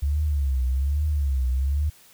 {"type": "tone with vibrato", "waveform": "sine", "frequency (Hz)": 69.3, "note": "C#2", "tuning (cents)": 0, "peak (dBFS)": -20, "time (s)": [0.02, 1.9], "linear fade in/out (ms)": 10, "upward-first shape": "triangle", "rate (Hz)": 1.2, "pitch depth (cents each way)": 180, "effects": ["white hiss -53 dBFS RMS until 2.13 s"]}